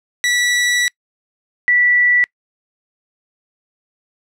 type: tone pair in turn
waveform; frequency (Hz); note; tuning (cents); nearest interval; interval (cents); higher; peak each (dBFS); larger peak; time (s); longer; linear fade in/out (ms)
sawtooth / sine; 1952 / 1959.2; B6 / B6; -21 / -14; unison; 7; second; -10; neither; 0.24-0.88 / 1.68-2.24; first; 0
effects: noise-tail reverb RT60 0.1 s tail -26 dB re dry + low-pass 9000 Hz 12 dB/octave